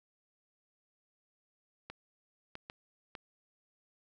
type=clicks; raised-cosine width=0.3 ms; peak=-27 dBFS; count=4; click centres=1.9 / 2.554 / 2.699 / 3.152 s; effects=none